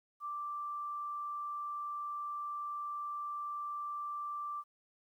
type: tone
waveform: sine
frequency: 1174.7 Hz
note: D6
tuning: in tune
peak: -37 dBFS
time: 0.2-4.64 s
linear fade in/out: 50 ms
effects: 12-bit